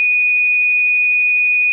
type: tone with frequency modulation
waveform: sine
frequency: 2472 Hz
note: D#7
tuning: 12 cents flat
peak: -11 dBFS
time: 0-1.72 s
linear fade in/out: 0 ms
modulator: 80.8 Hz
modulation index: 0.2
effects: none